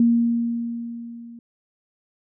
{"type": "tone with level ramp", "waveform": "sine", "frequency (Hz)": 234.2, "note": "A#3", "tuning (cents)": 8, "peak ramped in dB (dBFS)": [-12, -38], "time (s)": [0, 1.39], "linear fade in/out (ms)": 2, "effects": []}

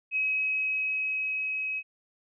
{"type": "tone with level ramp", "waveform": "sine", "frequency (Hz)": 2549, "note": "D#7", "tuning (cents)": 41, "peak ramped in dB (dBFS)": [-24, -29], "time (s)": [0.11, 1.83], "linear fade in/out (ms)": 50, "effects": []}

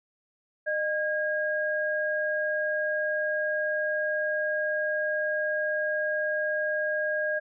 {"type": "tone pair together", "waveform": "sine", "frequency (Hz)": [610.9, 1631], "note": ["D#5", "G#6"], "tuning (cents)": [-32, -32], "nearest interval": "octave + perfect fourth", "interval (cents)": 1700, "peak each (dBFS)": -28, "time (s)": [0.66, 7.4], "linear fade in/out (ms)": 20, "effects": []}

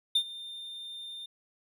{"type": "tone with ADSR envelope", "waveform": "triangle", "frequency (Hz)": 3611, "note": "A7", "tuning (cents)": 44, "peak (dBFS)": -19, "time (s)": [0.15, 1.26], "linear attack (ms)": 7, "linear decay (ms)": 72, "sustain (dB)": -19, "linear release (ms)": 6, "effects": []}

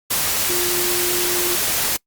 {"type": "tone in noise", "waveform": "sine", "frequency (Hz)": 354.2, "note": "F4", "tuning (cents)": 24, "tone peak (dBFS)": -24, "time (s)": [0.49, 1.56], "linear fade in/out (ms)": 10, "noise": "white", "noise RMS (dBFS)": -20, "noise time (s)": [0.1, 1.97], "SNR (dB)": -7, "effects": ["noise-tail reverb RT60 0.1 s tail -25 dB re dry", "Opus 48 kbps"]}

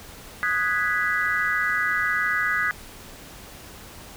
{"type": "chord", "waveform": "sine", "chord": "G# minor seventh", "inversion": "second", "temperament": "equal", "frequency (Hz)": [1244.5, 1480, 1661.2, 1975.5], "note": ["D#6", "F#6", "G#6", "B6"], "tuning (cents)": [0, 0, 0, 0], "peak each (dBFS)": [-28, -27, -25, -26], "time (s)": [0.43, 2.71], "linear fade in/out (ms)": 0, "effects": ["pink hiss -43 dBFS RMS until 4.16 s"]}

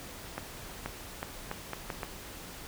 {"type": "accelerating click train", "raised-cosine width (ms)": 0.5, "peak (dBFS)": -19, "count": 7, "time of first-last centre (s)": [0.38, 2.032], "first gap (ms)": 480, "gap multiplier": 0.77, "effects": ["pink hiss -45 dBFS RMS until 2.67 s"]}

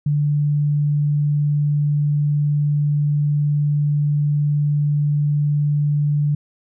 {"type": "tone", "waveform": "sine", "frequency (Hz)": 146.83, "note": "D3", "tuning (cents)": 0, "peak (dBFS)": -15, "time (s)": [0.06, 6.35], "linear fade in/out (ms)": 5, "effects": []}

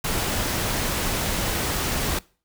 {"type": "noise", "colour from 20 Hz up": "pink", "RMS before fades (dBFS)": -25, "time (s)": [0.04, 2.19], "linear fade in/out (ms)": 5, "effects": ["noise-tail reverb RT60 0.4 s tail -23 dB re dry"]}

